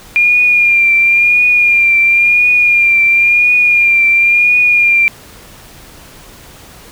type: tone with vibrato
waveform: sine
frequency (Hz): 2405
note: D7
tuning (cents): +41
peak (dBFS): -6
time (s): 0.16-5.08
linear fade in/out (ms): 0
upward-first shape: triangle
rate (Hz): 0.96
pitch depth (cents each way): 43
effects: pink hiss -37 dBFS RMS until 6.91 s